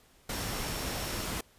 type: tone in noise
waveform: sine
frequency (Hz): 5470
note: F8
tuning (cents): -37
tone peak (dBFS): -46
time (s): 0.33-1.25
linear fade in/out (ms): 5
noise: pink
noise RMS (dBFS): -35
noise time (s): 0.29-1.41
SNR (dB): -14
effects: pink hiss -62 dBFS RMS until 1.58 s + resampled to 32000 Hz